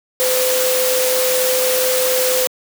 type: tone in noise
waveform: sine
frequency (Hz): 510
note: C5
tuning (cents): -44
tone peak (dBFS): -16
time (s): 0.2-2.47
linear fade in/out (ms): 0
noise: white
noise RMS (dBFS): -19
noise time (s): 0.2-2.47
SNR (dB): 0
effects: high-pass 300 Hz 12 dB/octave